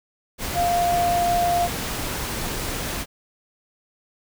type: tone in noise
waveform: sine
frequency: 698.5 Hz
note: F5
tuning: in tune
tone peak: -18 dBFS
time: 0.54-1.69 s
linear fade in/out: 50 ms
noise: pink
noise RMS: -28 dBFS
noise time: 0.38-3.06 s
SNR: +7 dB
effects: none